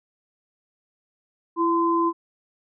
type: tone pair together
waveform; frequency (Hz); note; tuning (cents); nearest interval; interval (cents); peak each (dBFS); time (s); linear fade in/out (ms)
sine; 335.4 / 1028; E4 / C6; +30 / -31; octave + perfect fifth; 1939; -21; 1.56-2.13; 50
effects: none